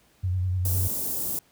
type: tone with vibrato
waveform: sine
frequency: 91.6 Hz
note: F#2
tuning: 17 cents flat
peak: -22 dBFS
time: 0.23-0.88 s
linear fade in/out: 10 ms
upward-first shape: square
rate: 10 Hz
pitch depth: 34 cents each way
type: band-stop noise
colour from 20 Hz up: white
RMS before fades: -29 dBFS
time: 0.65-1.39 s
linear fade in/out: 2 ms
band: 460 to 10000 Hz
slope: 12 dB/octave
effects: pink hiss -61 dBFS RMS until 1.51 s + high-pass 60 Hz 12 dB/octave